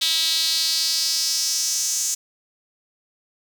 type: tone with high-pass filter sweep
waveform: sawtooth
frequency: 324.2 Hz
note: E4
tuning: 29 cents flat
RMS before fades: -22 dBFS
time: 0.01-2.15 s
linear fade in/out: 10 ms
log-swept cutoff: 3700 to 6600 Hz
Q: 4.1
effects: none